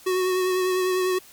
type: tone with vibrato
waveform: square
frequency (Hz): 369.5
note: F#4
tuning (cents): -2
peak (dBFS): -21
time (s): 0.06-1.19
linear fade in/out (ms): 10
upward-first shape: triangle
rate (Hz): 10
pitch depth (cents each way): 27
effects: white hiss -49 dBFS RMS until 1.32 s + MP3 96 kbps